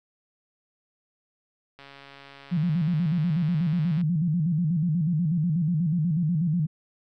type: click train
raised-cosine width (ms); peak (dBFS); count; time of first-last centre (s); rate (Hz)
0.3; -30; 310; 1.79-4.013; 139
type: tone with vibrato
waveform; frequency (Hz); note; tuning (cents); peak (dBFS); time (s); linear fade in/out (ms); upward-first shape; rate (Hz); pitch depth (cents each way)
sine; 164; E3; -9; -21; 2.51-6.67; 20; square; 8.2; 130
effects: none